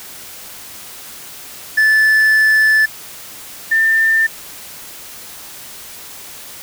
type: tone pair in turn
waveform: triangle / sine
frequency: 1747 / 1792 Hz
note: A6 / A6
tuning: -13 / +31 cents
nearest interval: unison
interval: 44 cents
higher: second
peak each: -7 / -10 dBFS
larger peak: first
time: 1.77-2.86 / 3.71-4.27 s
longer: first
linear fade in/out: 10 ms
effects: white hiss -34 dBFS RMS until 6.62 s